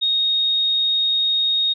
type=tone; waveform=sine; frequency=3729 Hz; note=A#7; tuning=in tune; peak=-16 dBFS; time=0.01-1.74 s; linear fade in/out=20 ms; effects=none